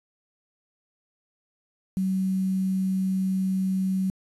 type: tone with quantisation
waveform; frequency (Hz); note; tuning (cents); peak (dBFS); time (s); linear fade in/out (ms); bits
sine; 189.2; F#3; +39; -22; 1.97-4.1; 0; 8
effects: resampled to 32000 Hz